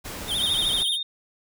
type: noise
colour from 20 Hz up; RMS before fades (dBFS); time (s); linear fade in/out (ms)
pink; -35; 0.04-0.84; 20
type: tone with vibrato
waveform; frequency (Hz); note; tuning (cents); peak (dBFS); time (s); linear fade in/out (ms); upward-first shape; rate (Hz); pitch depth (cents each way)
square; 3377; G#7; +28; -24; 0.27-0.99; 50; sine; 13; 150
type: tone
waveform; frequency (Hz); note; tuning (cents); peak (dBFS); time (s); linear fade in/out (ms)
sine; 3670; A#7; -28; -26; 0.4-1.03; 5
effects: none